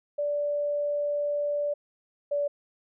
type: tone pair in turn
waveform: sine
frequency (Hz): 583 / 577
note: D5 / D5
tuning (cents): -13 / -31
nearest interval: unison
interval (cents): 18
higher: first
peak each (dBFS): -25 / -24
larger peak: second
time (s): 0.18-1.74 / 2.31-2.48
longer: first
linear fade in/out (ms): 10
effects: none